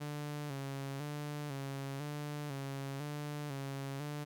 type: tone with vibrato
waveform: sawtooth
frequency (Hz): 142.4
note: C#3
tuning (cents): +47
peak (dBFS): -35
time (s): 0-4.25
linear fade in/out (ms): 20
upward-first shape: square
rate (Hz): 1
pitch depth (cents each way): 61
effects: none